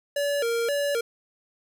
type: tone with vibrato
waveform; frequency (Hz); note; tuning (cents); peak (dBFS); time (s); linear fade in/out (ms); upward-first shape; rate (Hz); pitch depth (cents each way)
square; 516; C5; -24; -24; 0.16-1.01; 5; square; 1.9; 180
effects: none